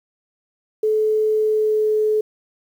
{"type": "tone with pitch glide", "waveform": "sine", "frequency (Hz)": [431.9, 429.2], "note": ["A4", "A4"], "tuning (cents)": [-32, -43], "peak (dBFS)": -15, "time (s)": [0.83, 2.21], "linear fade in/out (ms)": 5, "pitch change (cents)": -11, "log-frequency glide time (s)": [1.33, 1.97], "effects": ["8-bit"]}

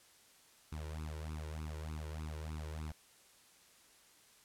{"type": "tone with flanger", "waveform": "sawtooth", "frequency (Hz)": 77.6, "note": "D#2", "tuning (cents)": -4, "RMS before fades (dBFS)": -43, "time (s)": [0.72, 2.92], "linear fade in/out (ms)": 5, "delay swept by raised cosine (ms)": [0.77, 2.17], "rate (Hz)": 3.3, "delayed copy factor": 0.95, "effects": ["white hiss -64 dBFS RMS until 4.44 s", "low-pass 11000 Hz 12 dB/octave"]}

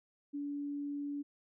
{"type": "tone", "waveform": "sine", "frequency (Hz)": 287, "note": "D4", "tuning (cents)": -40, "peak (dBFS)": -36, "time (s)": [0.33, 1.23], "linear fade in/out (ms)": 20, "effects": []}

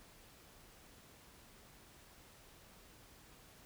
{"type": "silence", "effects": ["pink hiss -61 dBFS RMS until 3.65 s"]}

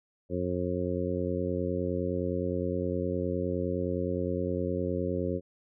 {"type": "harmonic tone", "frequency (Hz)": 89.7, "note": "F2", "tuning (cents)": 47, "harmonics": [1, 2, 3, 4, 5, 6], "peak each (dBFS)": [-35, -35, -35, -35, -35, -35], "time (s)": [0.29, 5.41], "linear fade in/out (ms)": 50, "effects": []}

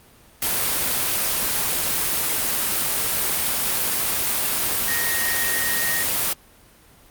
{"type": "tone in noise", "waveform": "sine", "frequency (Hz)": 1864.7, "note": "A#6", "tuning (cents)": 0, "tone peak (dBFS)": -25, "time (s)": [4.88, 6.03], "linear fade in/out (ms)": 2, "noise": "white", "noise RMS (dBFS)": -22, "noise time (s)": [0.42, 6.33], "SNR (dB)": -6, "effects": ["pink hiss -51 dBFS RMS until 7.1 s", "Opus 32 kbps"]}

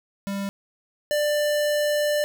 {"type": "tone pair in turn", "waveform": "square", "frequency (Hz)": [198.2, 592.4], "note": ["G3", "D5"], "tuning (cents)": [19, 15], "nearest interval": "octave + perfect fifth", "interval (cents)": 1896, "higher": "second", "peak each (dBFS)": [-27, -21], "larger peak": "second", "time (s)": [[0.27, 0.49], [1.11, 2.24]], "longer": "second", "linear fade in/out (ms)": 0, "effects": []}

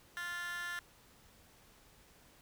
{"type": "tone with high-pass filter", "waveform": "15% pulse", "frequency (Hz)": 349.2, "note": "F4", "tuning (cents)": 0, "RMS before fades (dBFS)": -41, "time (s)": [0.17, 0.79], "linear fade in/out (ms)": 0, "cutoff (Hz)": 1700, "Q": 4.8, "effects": ["pink hiss -63 dBFS RMS until 2.41 s"]}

